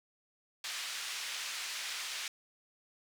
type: band-pass noise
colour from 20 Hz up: pink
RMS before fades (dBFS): -40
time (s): 0.64-2.28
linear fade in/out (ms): 2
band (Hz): 2000 to 7000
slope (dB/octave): 12
effects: none